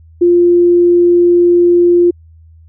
sine tone, 349.2 Hz, F4, in tune, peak -5 dBFS, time 0.21-2.11 s, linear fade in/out 10 ms, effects added 81 Hz sine -38 dBFS peak until 2.68 s

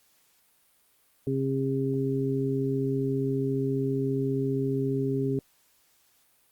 harmonic tone, 134.8 Hz, C#3, 48 cents flat, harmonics 1 / 2 / 3, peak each -29 / -29 / -29 dBFS, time 1.27-5.39 s, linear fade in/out 2 ms, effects white hiss -65 dBFS RMS until 6.51 s + Opus 48 kbps

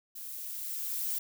violet noise with level ramp, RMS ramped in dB -43 to -32 dBFS, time 0.15-1.19 s, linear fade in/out 10 ms, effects none

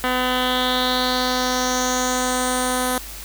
10% pulse tone with low-pass filter sweep, 252.6 Hz, B3, 39 cents sharp, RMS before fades -21 dBFS, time 0.04-2.98 s, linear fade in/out 0 ms, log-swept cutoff 2600 to 11000 Hz, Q 4, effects added 50 Hz sine -37 dBFS peak until 3.24 s + white hiss -36 dBFS RMS until 3.24 s

